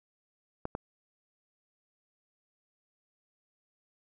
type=clicks; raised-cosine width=1 ms; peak=-20 dBFS; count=2; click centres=0.654 / 0.751 s; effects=none